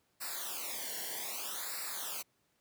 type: noise with flanger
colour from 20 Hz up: white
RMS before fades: -40 dBFS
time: 0.2-2.23 s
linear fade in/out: 20 ms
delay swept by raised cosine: 0.31 to 0.81 ms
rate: 0.63 Hz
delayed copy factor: -1
effects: pink hiss -75 dBFS RMS until 2.6 s + high-pass 100 Hz 12 dB/octave